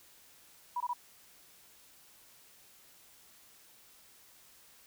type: tone bursts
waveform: sine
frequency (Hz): 975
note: B5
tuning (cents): -23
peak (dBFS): -31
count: 3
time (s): 0.76-0.934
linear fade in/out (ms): 5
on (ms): 44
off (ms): 21
effects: white hiss -60 dBFS RMS until 4.86 s